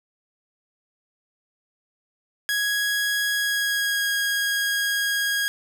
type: tone with pitch glide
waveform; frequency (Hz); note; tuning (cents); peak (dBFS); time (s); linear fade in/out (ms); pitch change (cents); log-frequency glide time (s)
sawtooth; 1661.2 to 1640.2; G#6 to G#6; 0 to -22; -18; 2.49-5.48; 0; -22; 3.33-4.08
effects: none